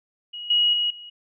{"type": "tone with level steps", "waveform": "sine", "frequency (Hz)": 2900, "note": "F#7", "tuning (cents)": -35, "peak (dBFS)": [-32, -16, -20, -38], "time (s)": [0.33, 1.1], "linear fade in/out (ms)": 10, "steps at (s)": [0.5, 0.73, 0.9], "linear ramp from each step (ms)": 5, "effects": []}